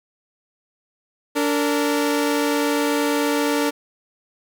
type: tone pair together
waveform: sawtooth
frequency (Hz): 289.8 / 458.8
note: D4 / A#4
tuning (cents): -23 / -28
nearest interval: minor sixth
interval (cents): 795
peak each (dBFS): -16 / -19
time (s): 1.35-3.71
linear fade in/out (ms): 20
effects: none